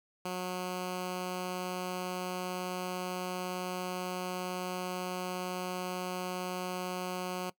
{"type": "tone", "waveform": "10% pulse", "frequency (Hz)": 182.1, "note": "F#3", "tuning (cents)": -27, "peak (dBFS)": -26, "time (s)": [0.25, 7.5], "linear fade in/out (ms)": 5, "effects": ["noise-tail reverb RT60 0.1 s tail -20 dB re dry"]}